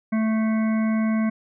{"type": "harmonic tone", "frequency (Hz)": 220.1, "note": "A3", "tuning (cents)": 1, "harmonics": [1, 3, 5, 7, 9, 10], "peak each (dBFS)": [-19, -33, -36, -39, -40, -40], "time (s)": [0.12, 1.3], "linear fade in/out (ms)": 10, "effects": []}